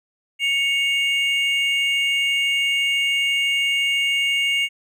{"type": "tone pair together", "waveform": "triangle", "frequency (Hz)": [2217, 2814], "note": ["C#7", "F7"], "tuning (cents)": [0, 12], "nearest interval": "major third", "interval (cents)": 412, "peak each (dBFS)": -19, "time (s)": [0.39, 4.69], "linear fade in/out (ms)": 50, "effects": []}